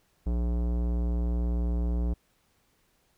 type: tone with tanh clipping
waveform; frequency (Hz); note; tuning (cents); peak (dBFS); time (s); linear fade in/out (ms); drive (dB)
sine; 59.2; A#1; +27; -27; 0.26-2.14; 10; 18
effects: pink hiss -69 dBFS RMS until 3.17 s